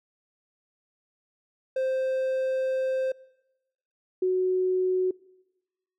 triangle / sine tone pair in turn, 523.3 / 370 Hz, C5 / F#4, 0 / 0 cents, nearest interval tritone, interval 600 cents, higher first, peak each -22 / -21 dBFS, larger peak second, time 1.76-3.12 / 4.22-5.11 s, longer first, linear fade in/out 5 ms, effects noise-tail reverb RT60 1.0 s tail -23 dB re dry

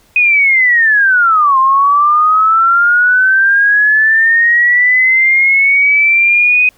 sine linear two-way sweep, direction down then up, 2506 to 1046.5 to 2506 Hz, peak -6 dBFS, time 0.16-6.69 s, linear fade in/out 2 ms, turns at 1.58 s, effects pink hiss -50 dBFS RMS until 6.77 s

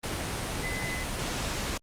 sine tone in noise, 2024 Hz, B6, 42 cents sharp, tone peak -34 dBFS, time 0.63-1.04 s, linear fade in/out 10 ms, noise pink, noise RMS -32 dBFS, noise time 0.03-1.78 s, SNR -5 dB, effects low-pass 10000 Hz 12 dB/octave + Opus 32 kbps

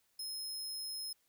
sawtooth tone, 5150 Hz, E8, 41 cents flat, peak -37 dBFS, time 0.19-1.13 s, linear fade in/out 5 ms, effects white hiss -75 dBFS RMS until 1.28 s

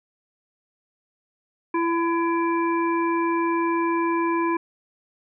harmonic tone, 335.8 Hz, E4, 32 cents sharp, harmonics 1 / 3 / 5 / 7, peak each -22 / -24 / -35 / -34 dBFS, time 1.74-4.57 s, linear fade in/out 5 ms, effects none

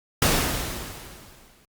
pink noise with exponential decay, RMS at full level -18 dBFS, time 0.22-1.65 s, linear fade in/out 2 ms, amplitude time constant 310 ms, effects Opus 48 kbps

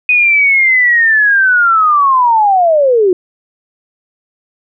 sine linear sweep, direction down, 2500 to 349 Hz, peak -6 dBFS, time 0.09-3.13 s, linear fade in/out 2 ms, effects none

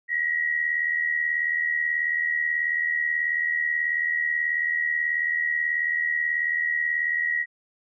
sine tone pair together, 1903 / 1981.4 Hz, A#6 / B6, +35 / +5 cents, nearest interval minor second, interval 70 cents, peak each -23 / -29 dBFS, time 0.08-7.46 s, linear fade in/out 50 ms, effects none

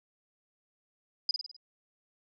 sine tone with echo, 4946 Hz, D#8, 11 cents flat, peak -24 dBFS, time 1.29-1.31 s, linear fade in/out 2 ms, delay 51 ms, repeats 5, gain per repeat -5 dB, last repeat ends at 1.565 s, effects none

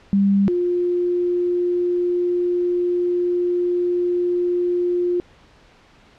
sine tone pair in turn, 198.2 / 353.6 Hz, G3 / F4, +19 / +22 cents, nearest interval minor seventh, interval 1003 cents, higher second, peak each -13 / -17 dBFS, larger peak first, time 0.13-0.48 / 0.48-5.2 s, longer second, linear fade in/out 0 ms, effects pink hiss -51 dBFS RMS until 6.18 s + low-pass 4000 Hz 12 dB/octave

